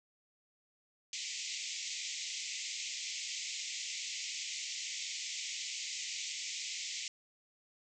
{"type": "band-pass noise", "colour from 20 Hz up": "white", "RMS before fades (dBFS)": -41, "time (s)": [1.13, 7.08], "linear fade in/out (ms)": 2, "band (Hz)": [2000, 7500], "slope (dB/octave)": 96, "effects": []}